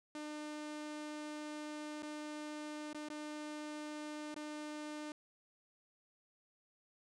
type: tone with dropouts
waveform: sawtooth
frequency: 301.2 Hz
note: D4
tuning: 44 cents sharp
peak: -39 dBFS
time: 0.15-5.12 s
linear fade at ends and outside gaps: 2 ms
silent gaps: 2.024-2.03 / 2.931-2.946 / 3.087-3.1 / 4.343-4.362 s
effects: resampled to 22050 Hz